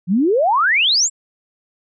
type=exponential sweep; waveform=sine; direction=up; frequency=164.81 to 7850 Hz; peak=-12 dBFS; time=0.07-1.1 s; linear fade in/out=50 ms; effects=none